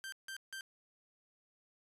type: tone bursts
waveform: sawtooth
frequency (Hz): 1568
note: G6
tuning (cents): 0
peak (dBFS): -39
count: 3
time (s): 0.04-0.609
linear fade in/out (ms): 0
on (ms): 83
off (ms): 160
effects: resampled to 32000 Hz